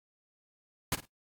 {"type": "noise with echo", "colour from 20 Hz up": "pink", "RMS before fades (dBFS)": -29, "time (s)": [0.92, 0.95], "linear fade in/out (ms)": 2, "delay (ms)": 52, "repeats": 2, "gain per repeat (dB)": -14, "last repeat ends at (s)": 1.054, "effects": ["noise-tail reverb RT60 0.1 s tail -17 dB re dry", "AAC 64 kbps"]}